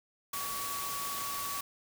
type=tone in noise; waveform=sine; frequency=1131 Hz; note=C#6; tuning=34 cents sharp; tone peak=-38 dBFS; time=0.33-1.61 s; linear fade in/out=5 ms; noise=white; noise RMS=-38 dBFS; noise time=0.33-1.61 s; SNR=-3 dB; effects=none